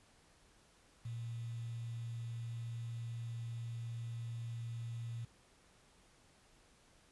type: tone with quantisation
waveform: sine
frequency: 116.54 Hz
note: A#2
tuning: in tune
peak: -40 dBFS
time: 1.05-5.25 s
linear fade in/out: 5 ms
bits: 10
effects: pink hiss -67 dBFS RMS until 7.11 s + resampled to 24000 Hz